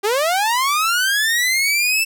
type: linear sweep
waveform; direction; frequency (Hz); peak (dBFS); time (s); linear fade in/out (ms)
sawtooth; up; 386.2 to 2669; -12; 0.03-2.05; 20
effects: none